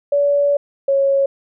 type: tone pair in turn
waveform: sine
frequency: 572 / 550.3 Hz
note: D5 / C#5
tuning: -46 / -13 cents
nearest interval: minor second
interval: 67 cents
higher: first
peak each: -12 dBFS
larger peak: neither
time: 0.12-0.57 / 0.88-1.26 s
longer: first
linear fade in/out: 5 ms
effects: none